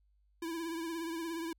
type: tone with vibrato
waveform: square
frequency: 330.9 Hz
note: E4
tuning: 7 cents sharp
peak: -37 dBFS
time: 0.42-1.53 s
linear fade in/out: 5 ms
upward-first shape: triangle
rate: 17 Hz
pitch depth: 61 cents each way
effects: added 50 Hz sine -67 dBFS peak until 1.58 s